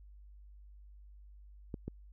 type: clicks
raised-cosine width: 3 ms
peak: -26 dBFS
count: 2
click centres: 1.742 / 1.88 s
effects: added 50 Hz sine -52 dBFS peak until 2.12 s